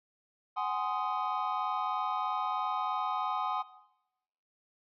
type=chord; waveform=triangle; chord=Ab dominant seventh; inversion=third; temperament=just; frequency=747.5 / 830.6 / 1038.3 / 1245.9 Hz; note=Gb5 / Ab5 / C6 / Eb6; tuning=+17 / 0 / -14 / +2 cents; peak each=-34 dBFS; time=0.56-3.63 s; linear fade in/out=20 ms; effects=noise-tail reverb RT60 0.9 s tail -18 dB re dry + resampled to 11025 Hz